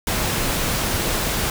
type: noise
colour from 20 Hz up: pink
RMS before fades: -22 dBFS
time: 0.07-1.5 s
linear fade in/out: 2 ms
effects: none